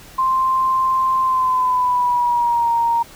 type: tone with pitch glide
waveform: sine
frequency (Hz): 1046.5 to 932.3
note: C6 to A#5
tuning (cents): 0 to 0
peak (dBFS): -14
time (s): 0.18-3.03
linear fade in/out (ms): 10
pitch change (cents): -200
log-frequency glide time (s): 1.21-2.71
effects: pink hiss -42 dBFS RMS until 3.15 s